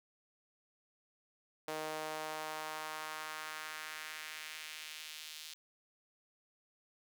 sawtooth tone with high-pass filter sweep, 155.56 Hz, D#3, in tune, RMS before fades -44 dBFS, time 1.68-5.54 s, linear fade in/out 0 ms, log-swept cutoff 520 to 3700 Hz, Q 1.4, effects none

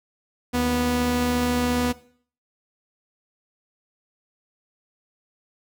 sawtooth tone pair together, 77 / 245.4 Hz, D#2 / B3, -17 / -11 cents, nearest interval octave + minor sixth, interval 2006 cents, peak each -25 / -17 dBFS, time 0.53-1.93 s, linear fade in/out 20 ms, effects noise-tail reverb RT60 0.5 s tail -18 dB re dry

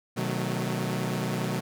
sawtooth chord, B dominant seventh, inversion none, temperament equal with one note detuned, 126.58 / 155.56 / 185 / 220 Hz, B2 / D#3 / F#3 / A3, +43 / 0 / 0 / 0 cents, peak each -28 / -30 / -28 / -31 dBFS, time 0.16-1.61 s, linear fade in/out 20 ms, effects none

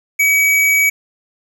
square tone, 2273 Hz, C#7, 43 cents sharp, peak -11 dBFS, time 0.19-0.9 s, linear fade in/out 10 ms, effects 8-bit

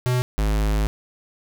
square tone pair in turn, 125.1 / 52.43 Hz, B2 / G#1, +23 / +17 cents, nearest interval octave + minor third, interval 1506 cents, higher first, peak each -19 dBFS, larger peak neither, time 0.06-0.22 / 0.38-0.87 s, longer second, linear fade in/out 0 ms, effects none

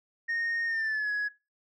sine tone with pitch glide, 1850 to 1677 Hz, A#6 to G#6, -14 to +16 cents, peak -25 dBFS, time 0.28-1.29 s, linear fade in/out 20 ms, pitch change -170 cents, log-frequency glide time 0.66-1.11 s, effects noise-tail reverb RT60 0.3 s tail -23 dB re dry + tanh soft clip ceiling -26 dBFS

